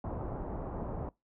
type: low-pass noise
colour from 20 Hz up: pink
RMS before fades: -38 dBFS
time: 0.04-1.09 s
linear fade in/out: 2 ms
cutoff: 970 Hz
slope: 24 dB/octave
effects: noise-tail reverb RT60 0.2 s tail -22 dB re dry